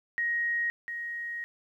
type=tone pair in turn; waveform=sine; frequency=1881 / 1881 Hz; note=A#6 / A#6; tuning=+15 / +15 cents; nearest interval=unison; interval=0 cents; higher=neither; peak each=-26 / -33 dBFS; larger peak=first; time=0.18-0.7 / 0.88-1.44 s; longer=second; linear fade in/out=0 ms; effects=11-bit